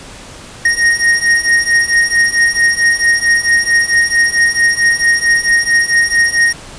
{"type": "beating tone pair", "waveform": "square", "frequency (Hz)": [1862, 1866.5], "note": ["A#6", "A#6"], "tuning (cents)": [-2, 2], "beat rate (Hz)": 4.5, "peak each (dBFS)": [-14, -12], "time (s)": [0.65, 6.53], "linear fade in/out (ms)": 5, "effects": ["pink hiss -33 dBFS RMS until 6.78 s", "resampled to 22050 Hz"]}